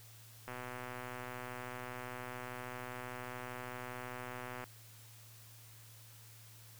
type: click train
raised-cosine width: 0.5 ms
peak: -29 dBFS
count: 521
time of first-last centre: 0.48-4.64 s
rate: 125 Hz
effects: added 112 Hz sine -57 dBFS peak until 6.79 s + white hiss -59 dBFS RMS until 6.79 s